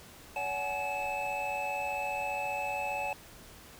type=tone cluster; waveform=triangle; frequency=568 / 749 / 844 / 2610 Hz; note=C#5 / F#5 / G#5 / E7; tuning=+42 / +21 / +28 / -18 cents; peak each=-37 / -36 / -34 / -35 dBFS; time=0.36-3.13 s; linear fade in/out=2 ms; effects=pink hiss -52 dBFS RMS until 3.79 s